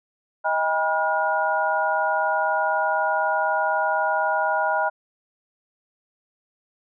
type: tone cluster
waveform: sine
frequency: 630 / 802 / 970 / 1430 Hz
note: D#5 / G5 / B5 / F6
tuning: +21 / +39 / -31 / +41 cents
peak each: -25 dBFS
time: 0.44-4.9 s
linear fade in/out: 20 ms
effects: none